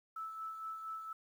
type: tone with tremolo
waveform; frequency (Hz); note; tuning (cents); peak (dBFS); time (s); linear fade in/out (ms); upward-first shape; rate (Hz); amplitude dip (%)
sine; 1312; E6; -9; -39; 0.16-1.13; 5; sine; 4.3; 45
effects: 11-bit